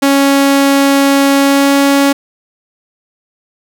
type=tone with pitch glide; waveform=sawtooth; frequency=277.2 to 279 Hz; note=C#4 to C#4; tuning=0 to +11 cents; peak=-3 dBFS; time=0.02-2.13 s; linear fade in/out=10 ms; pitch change=+11 cents; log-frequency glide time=1.39-1.74 s; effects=none